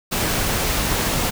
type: noise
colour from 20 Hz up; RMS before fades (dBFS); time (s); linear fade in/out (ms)
pink; -21; 0.11-1.31; 20
effects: none